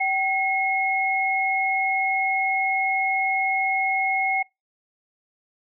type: tone pair together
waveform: sine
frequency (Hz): 769.3 / 2166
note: G5 / C#7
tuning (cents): -33 / -41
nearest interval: octave + tritone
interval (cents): 1792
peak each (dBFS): -23 / -22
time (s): 0-4.43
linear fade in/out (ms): 10
effects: noise-tail reverb RT60 0.2 s tail -23 dB re dry